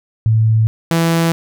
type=tone pair in turn; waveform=sine / sawtooth; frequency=110.8 / 166.01 Hz; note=A2 / E3; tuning=+13 / +13 cents; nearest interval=perfect fifth; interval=700 cents; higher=second; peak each=-9 / -8 dBFS; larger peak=second; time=0.26-0.67 / 0.91-1.32 s; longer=neither; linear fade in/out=0 ms; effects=none